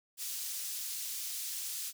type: high-pass noise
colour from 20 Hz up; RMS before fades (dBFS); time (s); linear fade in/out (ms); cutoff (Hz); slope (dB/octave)
pink; -39; 0.17-1.93; 50; 5300; 12
effects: none